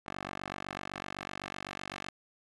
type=tone with band-pass filter sweep; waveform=10% pulse; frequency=47.9 Hz; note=G1; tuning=39 cents flat; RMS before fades=-42 dBFS; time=0.06-2.1 s; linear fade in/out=10 ms; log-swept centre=1300 to 2300 Hz; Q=0.72; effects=resampled to 24000 Hz